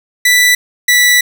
sawtooth tone pair in turn, 1975.5 / 1964.8 Hz, B6 / B6, 0 / -9 cents, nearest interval unison, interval 9 cents, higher first, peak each -3 dBFS, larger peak neither, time 0.25-0.55 / 0.88-1.21 s, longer second, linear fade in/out 5 ms, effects none

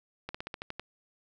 slowing click train, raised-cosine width 0.3 ms, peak -21 dBFS, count 8, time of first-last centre 0.29-0.796 s, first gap 55 ms, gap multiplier 1.09, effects none

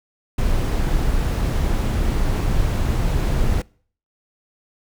brown noise, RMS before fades -19 dBFS, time 0.38-3.62 s, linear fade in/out 5 ms, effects noise-tail reverb RT60 0.5 s tail -25 dB re dry

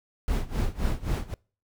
brown noise with tremolo, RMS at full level -24 dBFS, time 0.28-1.34 s, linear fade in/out 0 ms, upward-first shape sine, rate 3.8 Hz, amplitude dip 90%, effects noise-tail reverb RT60 0.4 s tail -25 dB re dry

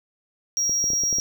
triangle tone, 5650 Hz, F8, 19 cents sharp, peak -19 dBFS, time 0.57-1.2 s, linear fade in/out 0 ms
clicks, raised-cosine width 2 ms, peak -22 dBFS, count 7, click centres 0.695 / 0.841 / 0.903 / 0.934 / 1.036 / 1.128 / 1.185 s
effects none

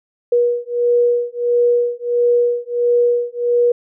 sine beating tone pair, 480.5 / 482 Hz, B4 / B4, -48 / -42 cents, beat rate 1.5 Hz, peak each -16 dBFS, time 0.32-3.72 s, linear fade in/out 5 ms, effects none

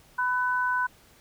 sine tone pair together, 998.4 / 1500 Hz, B5 / F#6, +19 / +23 cents, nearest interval perfect fifth, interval 704 cents, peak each -26 dBFS, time 0.18-0.87 s, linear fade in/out 10 ms, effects pink hiss -57 dBFS RMS until 1.2 s

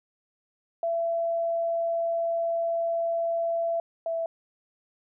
sine tone pair in turn, 671 / 662.1 Hz, E5 / E5, +31 / +7 cents, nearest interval unison, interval 24 cents, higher first, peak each -24 / -26 dBFS, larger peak first, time 0.83-3.8 / 4.06-4.26 s, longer first, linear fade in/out 2 ms, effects none

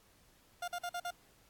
30% pulse tone bursts, 704 Hz, F5, 14 cents sharp, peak -34 dBFS, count 5, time 0.62-1.107 s, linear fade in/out 5 ms, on 59 ms, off 48 ms, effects pink hiss -66 dBFS RMS until 1.49 s + AAC 64 kbps

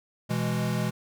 square chord, E major, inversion second, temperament equal, 123.47 / 164.81 / 207.7 Hz, B2 / E3 / G#3, 0 / 0 / 0 cents, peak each -30 / -31 / -31 dBFS, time 0.29-0.91 s, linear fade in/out 20 ms, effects none

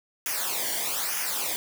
white noise with flanger, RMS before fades -29 dBFS, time 0.26-1.56 s, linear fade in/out 0 ms, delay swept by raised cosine 0.24 to 0.79 ms, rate 1.1 Hz, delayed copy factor -0.75, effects none

